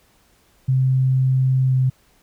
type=tone with pitch glide; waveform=sine; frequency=130.81 to 129.83 Hz; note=C3 to C3; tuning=0 to -13 cents; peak=-14 dBFS; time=0.68-1.9 s; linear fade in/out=10 ms; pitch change=-13 cents; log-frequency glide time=1.66-1.74 s; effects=pink hiss -58 dBFS RMS until 2.22 s